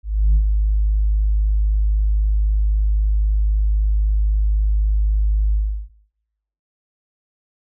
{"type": "tone with ADSR envelope", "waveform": "sine", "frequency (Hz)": 51.91, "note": "G#1", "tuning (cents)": 0, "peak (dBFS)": -7, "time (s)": [0.03, 5.9], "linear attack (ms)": 320, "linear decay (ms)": 76, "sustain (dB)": -5, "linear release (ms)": 360, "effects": ["noise-tail reverb RT60 0.9 s tail -20 dB re dry", "tanh soft clip ceiling -9 dBFS"]}